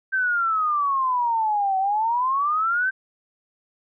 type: exponential two-way sweep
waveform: sine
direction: down then up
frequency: 1568 to 754 to 1568 Hz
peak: -19 dBFS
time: 0.12-2.91 s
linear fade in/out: 20 ms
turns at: 1.78 s
effects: none